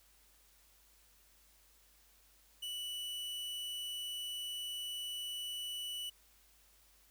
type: tone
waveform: 45% pulse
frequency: 2960 Hz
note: F#7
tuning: in tune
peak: -39 dBFS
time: 2.62-6.1 s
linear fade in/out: 10 ms
effects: added 50 Hz sine -70 dBFS peak until 7.1 s + white hiss -67 dBFS RMS until 7.1 s